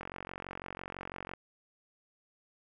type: click train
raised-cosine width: 0.5 ms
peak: -25 dBFS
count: 62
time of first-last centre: 0.01-1.336 s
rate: 46 Hz
effects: none